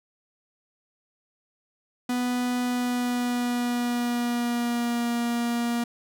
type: tone with pitch glide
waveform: 45% pulse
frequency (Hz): 246.9 to 236.8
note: B3 to A#3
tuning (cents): 0 to +27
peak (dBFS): -24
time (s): 2.09-5.84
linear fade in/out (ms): 5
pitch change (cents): -73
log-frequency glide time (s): 2.63-5.11
effects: none